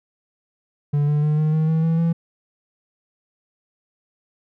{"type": "tone with pitch steps", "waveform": "triangle", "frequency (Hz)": [145.4, 148.28, 151.22, 154.22, 157.28, 160.4, 163.58, 166.83], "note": ["D3", "D3", "D#3", "D#3", "D#3", "E3", "E3", "E3"], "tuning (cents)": [-17, 17, -49, -15, 19, -47, -13, 21], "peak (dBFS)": -14, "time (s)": [0.93, 2.13], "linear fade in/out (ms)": 10, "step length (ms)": 150, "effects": []}